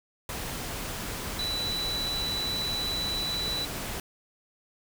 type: tone in noise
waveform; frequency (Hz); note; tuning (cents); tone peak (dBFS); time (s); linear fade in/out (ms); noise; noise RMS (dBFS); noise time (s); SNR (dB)
sine; 3962; B7; +5; -29; 1.39-3.65; 2; pink; -35; 0.29-4; +3
effects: none